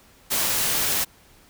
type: noise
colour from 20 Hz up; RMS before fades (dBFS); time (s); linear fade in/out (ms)
white; -23; 0.3-1.05; 20
effects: pink hiss -54 dBFS RMS until 1.49 s